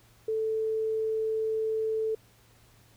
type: tone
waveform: sine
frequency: 440 Hz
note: A4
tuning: in tune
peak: -26 dBFS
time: 0.28-2.15 s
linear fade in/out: 5 ms
effects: added 113 Hz sine -61 dBFS peak until 2.96 s + pink hiss -61 dBFS RMS until 2.96 s